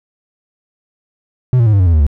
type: tone with pitch steps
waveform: triangle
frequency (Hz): 126.5 / 116.67 / 107.61 / 99.25 / 91.54 / 84.43 / 77.87 / 71.82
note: B2 / A#2 / A2 / G2 / F#2 / E2 / D#2 / D2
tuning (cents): +42 / +2 / -38 / +22 / -18 / +42 / +2 / -38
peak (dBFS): -5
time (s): 1.53-2.066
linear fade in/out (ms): 0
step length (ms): 67
effects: none